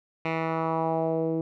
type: tone with low-pass filter sweep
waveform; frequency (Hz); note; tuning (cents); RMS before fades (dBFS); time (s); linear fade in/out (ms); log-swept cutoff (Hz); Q
10% pulse; 162.4; E3; -26; -27; 0.25-1.41; 2; 2400 to 370; 2.3
effects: none